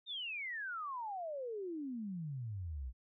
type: exponential sweep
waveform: sine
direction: down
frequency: 3729 to 58.27 Hz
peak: -39 dBFS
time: 0.06-2.93 s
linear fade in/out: 50 ms
effects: none